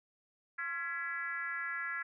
sine tone with frequency modulation, 1679 Hz, G#6, 18 cents sharp, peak -35 dBFS, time 0.58-2.03 s, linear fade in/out 10 ms, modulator 308 Hz, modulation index 1.2, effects none

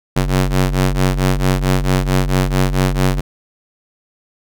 sawtooth ring-modulated tone, 93.1 Hz, F#2, 11 cents sharp, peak -6 dBFS, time 0.16-3.21 s, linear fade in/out 10 ms, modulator 48.8 Hz, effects none

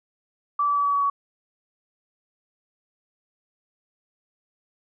sine tone with pitch steps, 1160 / 1153.3 / 1146.7 / 1140.1 / 1133.5 / 1127 Hz, D6 / D6 / D6 / C#6 / C#6 / C#6, -22 / -32 / -42 / +48 / +38 / +28 cents, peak -19 dBFS, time 0.59-1.1 s, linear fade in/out 5 ms, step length 85 ms, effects none

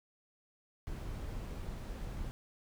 brown noise, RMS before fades -41 dBFS, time 0.87-2.31 s, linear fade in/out 0 ms, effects none

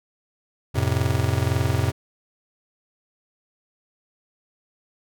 square chord, F major, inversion none, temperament just, 87.31 / 109.13 / 130.96 Hz, F2 / A2 / C3, 0 / -14 / +2 cents, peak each -25 dBFS, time 0.74-1.92 s, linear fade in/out 20 ms, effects none

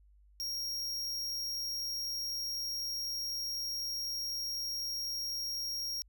45% pulse tone, 5588 Hz, F8, in tune, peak -35 dBFS, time 0.4-6.02 s, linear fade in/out 0 ms, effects added 50 Hz sine -59 dBFS peak until 6.08 s

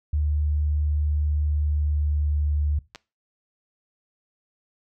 sine tone with pitch glide, 74.6 to 73.91 Hz, D2 to D2, +28 to +12 cents, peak -20 dBFS, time 0.13-2.79 s, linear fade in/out 5 ms, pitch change -16 cents, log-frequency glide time 1.46-2.57 s
clicks, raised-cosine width 0.2 ms, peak -22 dBFS, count 2, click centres 2.949 / 2.958 s
effects noise-tail reverb RT60 0.3 s tail -21 dB re dry

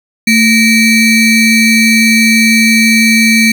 square ring-modulated tone, 1046.5 Hz, C6, in tune, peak -3 dBFS, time 0.27-3.52 s, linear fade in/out 5 ms, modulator 1270 Hz, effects none

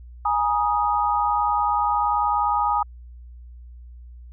sine chord, Ab suspended second, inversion none, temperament equal with one note detuned, 830.6 / 950.8 / 1244.5 Hz, Ab5 / Bb5 / Eb6, 0 / +34 / 0 cents, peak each -22 / -24 / -23 dBFS, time 0.25-2.83 s, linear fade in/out 5 ms, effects added 60 Hz sine -39 dBFS peak until 4.32 s

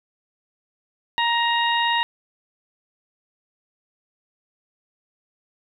harmonic tone, 938 Hz, A#5, 11 cents sharp, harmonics 1 / 2 / 3 / 4, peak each -21 / -24 / -26 / -27 dBFS, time 1.18-2.03 s, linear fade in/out 0 ms, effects 9-bit

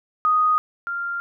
sine tone pair in turn, 1244.5 / 1392.1 Hz, D#6 / F6, 0 / -6 cents, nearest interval major second, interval 194 cents, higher second, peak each -15 / -24 dBFS, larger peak first, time 0.25-0.58 / 0.87-1.2 s, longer neither, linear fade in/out 0 ms, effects none

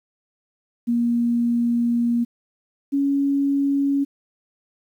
sine tone pair in turn, 236.8 / 279.2 Hz, A#3 / C#4, +27 / +13 cents, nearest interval minor third, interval 286 cents, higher second, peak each -17 dBFS, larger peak neither, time 0.87-2.25 / 2.92-4.05 s, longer first, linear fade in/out 20 ms, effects 9-bit

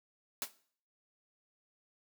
white noise with exponential decay, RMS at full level -32 dBFS, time 0.42-0.52 s, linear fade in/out 1 ms, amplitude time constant 20 ms, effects noise-tail reverb RT60 0.5 s tail -17 dB re dry + high-pass 200 Hz 12 dB/octave

